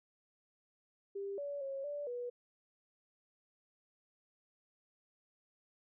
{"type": "tone with pitch steps", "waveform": "sine", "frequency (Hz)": [397.1, 571, 545, 581, 486.9], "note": ["G4", "D5", "C#5", "D5", "B4"], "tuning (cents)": [22, -49, -29, -19, -25], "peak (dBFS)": -38, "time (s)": [1.15, 2.3], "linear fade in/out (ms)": 10, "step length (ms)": 230, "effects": []}